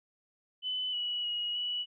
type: tone with pitch steps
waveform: sine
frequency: 3013 / 2934 / 2898 / 2943 Hz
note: F#7 / F#7 / F#7 / F#7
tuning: +31 / -15 / -37 / -10 cents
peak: -31 dBFS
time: 0.62-1.86 s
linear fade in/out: 50 ms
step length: 310 ms
effects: none